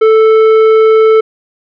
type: tone with tanh clipping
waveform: sine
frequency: 440 Hz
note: A4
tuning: in tune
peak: -5 dBFS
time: 0.01-1.21 s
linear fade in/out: 10 ms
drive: 10 dB
effects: none